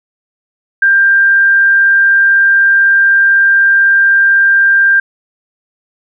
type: tone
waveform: sine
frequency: 1589 Hz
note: G6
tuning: 23 cents sharp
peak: -5 dBFS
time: 0.82-5 s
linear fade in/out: 5 ms
effects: none